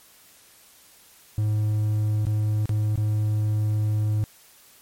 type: tone with dropouts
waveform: triangle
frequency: 106.5 Hz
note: G#2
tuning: 44 cents sharp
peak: -18 dBFS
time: 1.38-4.24 s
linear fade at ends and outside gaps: 0 ms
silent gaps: 2.253-2.268 / 2.656-2.693 / 2.957-2.976 s
effects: white hiss -53 dBFS RMS until 4.81 s + MP3 64 kbps